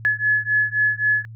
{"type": "beating tone pair", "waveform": "sine", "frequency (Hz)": [1704, 1707.8], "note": ["G#6", "G#6"], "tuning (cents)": [44, 48], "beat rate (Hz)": 3.8, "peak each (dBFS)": -20, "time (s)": [0.05, 1.25], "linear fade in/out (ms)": 0, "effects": ["added 112 Hz sine -35 dBFS peak until 1.35 s"]}